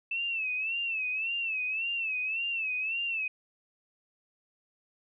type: tone with vibrato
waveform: sine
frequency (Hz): 2637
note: E7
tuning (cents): 0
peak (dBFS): -29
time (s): 0.11-3.28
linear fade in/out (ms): 5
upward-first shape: sine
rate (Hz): 1.8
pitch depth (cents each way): 100
effects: none